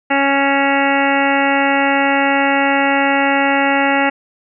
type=harmonic tone with a mistuned harmonic; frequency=277.2 Hz; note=C#4; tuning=in tune; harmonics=1 / 2 / 3 / 4 / 5 / 6 / 7 / 8 / 9 / 10; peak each=-18 / -20 / -17 / -29 / -22 / -24 / -20 / -23 / -27 / -25 dBFS; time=0.1-4.1 s; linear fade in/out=10 ms; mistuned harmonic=9; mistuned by=+56 cents; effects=none